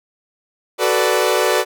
sawtooth chord, B minor seventh, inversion second, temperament equal with one note detuned, 374.1 / 440 / 493.9 / 587.3 Hz, F#4 / A4 / B4 / D5, +19 / 0 / 0 / 0 cents, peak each -16 dBFS, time 0.78-1.65 s, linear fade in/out 50 ms, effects none

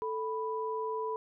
sine tone pair together, 440 / 987.8 Hz, A4 / B5, 0 / 0 cents, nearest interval octave + major second, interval 1400 cents, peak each -34 / -35 dBFS, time 0.02-1.16 s, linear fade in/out 0 ms, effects none

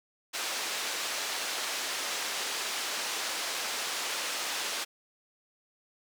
white band-pass noise, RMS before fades -34 dBFS, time 0.33-4.85 s, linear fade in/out 20 ms, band 420 to 5900 Hz, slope 12 dB/octave, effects none

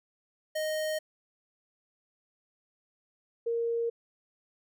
square / sine tone pair in turn, 621 / 465.2 Hz, D#5 / A#4, -3 / -4 cents, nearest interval perfect fourth, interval 501 cents, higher first, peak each -30 / -27 dBFS, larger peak second, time 0.55-0.99 / 3.46-3.9 s, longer neither, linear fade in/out 10 ms, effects none

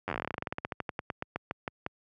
slowing click train, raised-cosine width 0.5 ms, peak -17 dBFS, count 30, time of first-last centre 0.08-1.864 s, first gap 10 ms, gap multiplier 1.11, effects high-pass 80 Hz 12 dB/octave

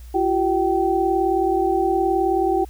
sine tone cluster, 342.5 / 381.5 / 772 Hz, F4 / G4 / G5, -34 / -47 / -27 cents, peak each -21 dBFS, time 0.14-2.65 s, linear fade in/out 10 ms, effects added 60 Hz sine -36 dBFS peak until 2.69 s + white hiss -53 dBFS RMS until 2.69 s

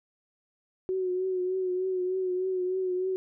sine tone with vibrato, 370 Hz, F#4, in tune, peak -26 dBFS, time 0.89-3.16 s, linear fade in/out 0 ms, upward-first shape triangle, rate 3.3 Hz, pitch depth 44 cents each way, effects none

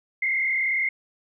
sine tone with frequency modulation, 2107 Hz, C7, 12 cents sharp, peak -21 dBFS, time 0.22-0.89 s, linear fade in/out 5 ms, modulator 37.8 Hz, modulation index 1.8, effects none

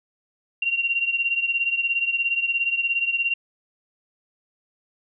sine beating tone pair, 2756 / 2773 Hz, F7 / F7, -24 / -13 cents, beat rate 17 Hz, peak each -22 / -26 dBFS, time 0.62-3.34 s, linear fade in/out 5 ms, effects none

